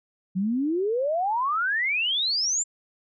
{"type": "exponential sweep", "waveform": "sine", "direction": "up", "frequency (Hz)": [179, 7459], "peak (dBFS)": -22, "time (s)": [0.35, 2.64], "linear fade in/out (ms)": 20, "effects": []}